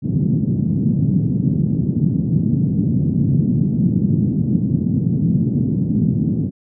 pink band-pass noise, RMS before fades -17 dBFS, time 0.02-6.51 s, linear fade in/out 50 ms, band 130 to 230 Hz, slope 24 dB/octave, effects none

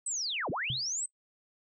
sine linear two-way sweep, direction down then up, 8310 to 105.3 to 8310 Hz, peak -31 dBFS, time 0.06-1.06 s, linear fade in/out 5 ms, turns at 0.5 s
sine tone with exponential decay, 130.81 Hz, C3, in tune, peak -30 dBFS, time 0.7-0.87 s, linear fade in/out 0 ms, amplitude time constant 35 ms
effects noise-tail reverb RT60 0.1 s tail -21 dB re dry

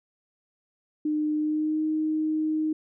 sine tone with pitch glide, 303.6 to 311.1 Hz, D#4 to D#4, -42 to 0 cents, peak -23 dBFS, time 1.05-2.73 s, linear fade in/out 5 ms, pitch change +42 cents, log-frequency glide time 1.36-1.83 s, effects none

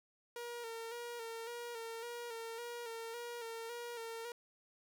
sawtooth tone with vibrato, 466.2 Hz, A#4, in tune, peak -39 dBFS, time 0.36-4.32 s, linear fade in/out 2 ms, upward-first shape square, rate 1.8 Hz, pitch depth 38 cents each way, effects none

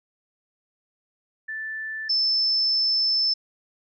sine tone pair in turn, 1760 / 5274 Hz, A6 / E8, 0 / 0 cents, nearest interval octave + perfect fifth, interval 1900 cents, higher second, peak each -29 / -19 dBFS, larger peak second, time 1.48-2.09 / 2.09-3.34 s, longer second, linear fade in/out 10 ms, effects none

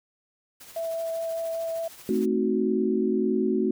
white noise with tremolo, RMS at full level -45 dBFS, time 0.6-2.26 s, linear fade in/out 10 ms, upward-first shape sine, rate 13 Hz, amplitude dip 45%
sine tone with vibrato, 659.3 Hz, E5, in tune, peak -27 dBFS, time 0.76-1.88 s, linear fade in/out 5 ms, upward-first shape triangle, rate 5 Hz, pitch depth 10 cents each way
sine chord, A diminished seventh, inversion none, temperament equal, 220 / 261.6 / 311.1 / 370 Hz, A3 / C4 / Eb4 / Gb4, 0 / 0 / 0 / 0 cents, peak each -26 / -28 / -31 / -25 dBFS, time 2.09-3.71 s, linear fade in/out 2 ms
effects none

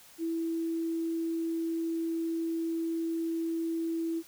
sine tone, 329.6 Hz, E4, in tune, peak -29 dBFS, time 0.18-4.23 s, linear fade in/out 50 ms, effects white hiss -55 dBFS RMS until 4.27 s

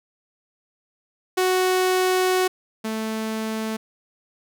sawtooth tone pair in turn, 370 / 220 Hz, F#4 / A3, 0 / 0 cents, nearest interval major sixth, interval 900 cents, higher first, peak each -14 / -21 dBFS, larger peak first, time 1.37-2.48 / 2.84-3.77 s, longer first, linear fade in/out 10 ms, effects none

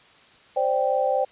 sine chord, C suspended second, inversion none, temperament equal, 523.3 / 587.3 / 784 Hz, C5 / D5 / G5, 0 / 0 / 0 cents, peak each -23 / -25 / -24 dBFS, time 0.56-1.25 s, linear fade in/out 10 ms, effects white hiss -53 dBFS RMS until 1.31 s + resampled to 8000 Hz

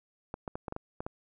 clicks, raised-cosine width 1 ms, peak -22 dBFS, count 8, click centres 0.341 / 0.478 / 0.555 / 0.682 / 0.724 / 0.764 / 1.005 / 1.065 s, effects none

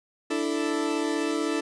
40% pulse chord, D suspended second, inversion none, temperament equal, 293.7 / 329.6 / 440 Hz, D4 / E4 / A4, 0 / 0 / 0 cents, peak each -28 / -28 / -30 dBFS, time 0.3-1.61 s, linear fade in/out 10 ms, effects resampled to 22050 Hz

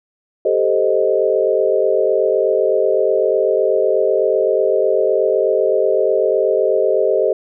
sine chord, A half-diminished seventh, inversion third, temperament equal, 392 / 440 / 523.3 / 622.3 Hz, G4 / A4 / C5 / Eb5, 0 / 0 / 0 / 0 cents, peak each -18 dBFS, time 0.45-7.33 s, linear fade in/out 5 ms, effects none

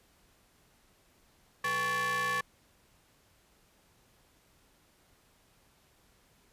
45% pulse ring-modulated tone, 311.1 Hz, D#4, in tune, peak -26 dBFS, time 1.64-2.41 s, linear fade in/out 5 ms, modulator 1430 Hz, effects pink hiss -66 dBFS RMS until 6.52 s + resampled to 32000 Hz

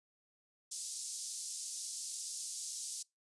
white band-pass noise, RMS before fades -43 dBFS, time 0.71-3.03 s, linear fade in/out 10 ms, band 5000 to 9200 Hz, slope 24 dB/octave, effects noise-tail reverb RT60 0.2 s tail -24 dB re dry + resampled to 24000 Hz

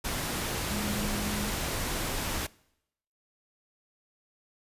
sine tone in noise, 207.7 Hz, G#3, in tune, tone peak -34 dBFS, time 0.7-1.5 s, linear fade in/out 10 ms, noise pink, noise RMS -32 dBFS, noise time 0.04-2.47 s, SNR -5 dB, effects noise-tail reverb RT60 0.8 s tail -23 dB re dry + resampled to 32000 Hz

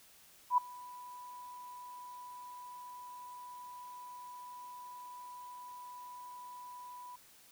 sine tone with ADSR envelope, 987.8 Hz, B5, in tune, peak -22 dBFS, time 0.5-7.16 s, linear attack 76 ms, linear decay 8 ms, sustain -24 dB, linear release 6 ms, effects white hiss -61 dBFS RMS until 7.51 s

